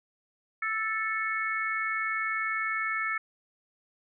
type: harmonic tone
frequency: 440 Hz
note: A4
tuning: in tune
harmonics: 3 / 4 / 5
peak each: -32 / -32 / -32 dBFS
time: 0.62-3.18 s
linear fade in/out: 5 ms
effects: none